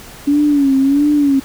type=tone with vibrato; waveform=sine; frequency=281.6 Hz; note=C#4; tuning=27 cents sharp; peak=-9 dBFS; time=0.27-1.4 s; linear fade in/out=10 ms; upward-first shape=sine; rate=1.5 Hz; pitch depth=89 cents each way; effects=pink hiss -36 dBFS RMS until 1.44 s